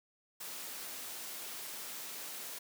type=noise; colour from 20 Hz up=white; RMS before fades=-44 dBFS; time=0.4-2.59 s; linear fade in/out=10 ms; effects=high-pass 200 Hz 12 dB/octave

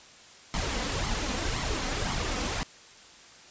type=noise with flanger; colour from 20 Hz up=pink; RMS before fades=-30 dBFS; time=0.54-2.63 s; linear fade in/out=0 ms; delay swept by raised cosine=0.92 to 4.02 ms; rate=1.9 Hz; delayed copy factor=+0.55; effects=white hiss -51 dBFS RMS until 3.5 s + resampled to 16000 Hz

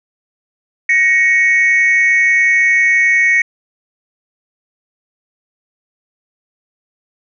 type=tone pair together; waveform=sine; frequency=1886.7 / 2217 Hz; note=A#6 / C#7; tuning=+20 / 0 cents; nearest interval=minor third; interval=280 cents; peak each=-10 dBFS; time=0.89-3.42 s; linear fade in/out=5 ms; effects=tanh soft clip ceiling -4 dBFS

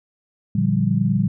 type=chord; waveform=sine; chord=G minor seventh; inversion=first; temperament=equal; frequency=116.54 / 146.83 / 174.61 / 196 Hz; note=Bb2 / D3 / F3 / G3; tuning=0 / 0 / 0 / 0 cents; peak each=-22 / -23 / -22 / -20 dBFS; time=0.55-1.28 s; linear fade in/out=5 ms; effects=none

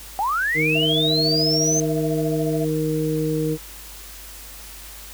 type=linear sweep; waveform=sine; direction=up; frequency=752 to 6290 Hz; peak=-19 dBFS; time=0.19-1.8 s; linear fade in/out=0 ms
type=harmonic tone; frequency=155.56 Hz; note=D#3; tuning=in tune; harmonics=1 / 2 / 3; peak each=-24 / -24 / -24 dBFS; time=0.54-3.58 s; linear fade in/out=50 ms
type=tone with tremolo; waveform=sine; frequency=662 Hz; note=E5; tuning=7 cents sharp; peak=-25 dBFS; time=0.75-2.65 s; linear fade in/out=5 ms; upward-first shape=sine; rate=14 Hz; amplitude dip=80%
effects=added 50 Hz sine -42 dBFS peak until 5.13 s + white hiss -40 dBFS RMS until 5.13 s

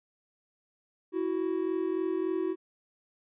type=tone pair together; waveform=triangle; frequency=328.9 / 372.4 Hz; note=E4 / F#4; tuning=-4 / +11 cents; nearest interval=major second; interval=215 cents; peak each=-29 / -28 dBFS; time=1.12-2.56 s; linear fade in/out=50 ms; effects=resampled to 8000 Hz

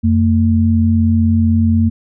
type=tone pair together; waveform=sine; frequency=89.73 / 226.1 Hz; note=F2 / A3; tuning=+47 / +47 cents; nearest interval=octave + major third; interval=1600 cents; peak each=-12 dBFS; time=0.03-1.9 s; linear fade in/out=20 ms; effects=none

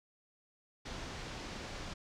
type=low-pass noise; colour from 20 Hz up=pink; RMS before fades=-44 dBFS; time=0.85-1.94 s; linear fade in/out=10 ms; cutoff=6300 Hz; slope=24 dB/octave; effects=none

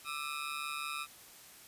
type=ring-modulated tone; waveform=20% pulse; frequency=1256 Hz; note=D#6; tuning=16 cents sharp; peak=-29 dBFS; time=0.04-1.07 s; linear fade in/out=50 ms; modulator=72.7 Hz; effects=white hiss -55 dBFS RMS until 1.67 s + resampled to 32000 Hz

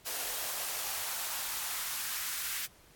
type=noise with high-pass filter sweep; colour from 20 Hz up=white; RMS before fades=-36 dBFS; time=0.05-2.67 s; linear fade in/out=20 ms; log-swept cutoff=460 to 1600 Hz; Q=1.3; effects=pink hiss -60 dBFS RMS until 2.95 s + AAC 64 kbps

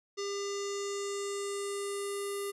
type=tone with low-pass filter sweep; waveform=square; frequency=401.1 Hz; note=G4; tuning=40 cents sharp; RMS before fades=-36 dBFS; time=0.17-2.52 s; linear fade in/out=20 ms; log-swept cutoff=5700 to 11000 Hz; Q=4.1; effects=none

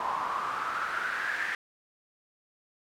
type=noise with band-pass filter sweep; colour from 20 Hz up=pink; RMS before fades=-32 dBFS; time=0-1.55 s; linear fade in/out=2 ms; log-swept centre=980 to 1800 Hz; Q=6.7; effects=none

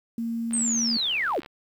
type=tone; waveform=sine; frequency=230.4 Hz; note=A#3; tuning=20 cents flat; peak=-26 dBFS; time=0.18-0.97 s; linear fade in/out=2 ms
type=click train; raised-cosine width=0.3 ms; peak=-27 dBFS; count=69; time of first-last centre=0.51-1.461 s; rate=71.5 Hz
type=linear sweep; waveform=sine; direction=down; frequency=8610 to 233.1 Hz; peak=-23 dBFS; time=0.53-1.4 s; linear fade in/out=5 ms
effects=9-bit

